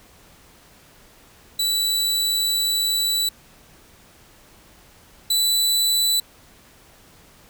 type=tone pair in turn; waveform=sawtooth; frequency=3951 / 3974 Hz; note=B7 / B7; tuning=0 / +10 cents; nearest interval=unison; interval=10 cents; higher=second; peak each=-16 / -14 dBFS; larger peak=second; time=1.59-3.29 / 5.3-6.2 s; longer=first; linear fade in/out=5 ms; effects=pink hiss -51 dBFS RMS until 7.49 s